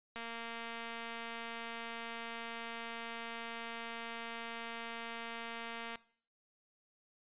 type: click train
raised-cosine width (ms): 0.3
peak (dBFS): -28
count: 1340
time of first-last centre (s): 0.16-5.957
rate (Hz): 231
effects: noise-tail reverb RT60 0.5 s tail -19 dB re dry + resampled to 8000 Hz